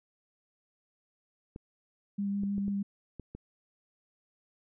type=clicks; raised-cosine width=3 ms; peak=-29 dBFS; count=6; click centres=1.561 / 2.435 / 2.581 / 2.681 / 3.197 / 3.35 s
type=tone with vibrato; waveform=sine; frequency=200.2 Hz; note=G3; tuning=37 cents sharp; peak=-29 dBFS; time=2.18-2.83 s; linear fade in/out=10 ms; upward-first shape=sine; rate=6.4 Hz; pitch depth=12 cents each way
effects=none